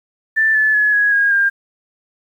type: tone with pitch steps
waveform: sine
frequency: 1768 / 1733.6 / 1699.9 / 1666.8 / 1634.4 / 1602.6 Hz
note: A6 / A6 / G#6 / G#6 / G#6 / G6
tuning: +8 / -26 / +40 / +6 / -28 / +38 cents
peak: -11 dBFS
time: 0.36-1.5 s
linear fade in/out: 20 ms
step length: 190 ms
effects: 8-bit